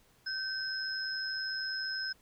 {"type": "tone pair together", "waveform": "sine", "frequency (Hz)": [1546, 5137], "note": ["G6", "E8"], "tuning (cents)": [-24, -46], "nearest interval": "octave + major sixth", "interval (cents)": 2078, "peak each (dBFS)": [-36, -36], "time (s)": [0.26, 2.13], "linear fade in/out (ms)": 10, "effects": ["pink hiss -66 dBFS RMS until 2.21 s"]}